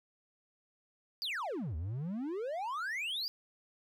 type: exponential two-way sweep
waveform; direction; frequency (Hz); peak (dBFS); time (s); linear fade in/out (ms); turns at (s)
triangle; down then up; 4978 to 73.5 to 4978; -33; 1.22-3.28; 0; 1.76
effects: none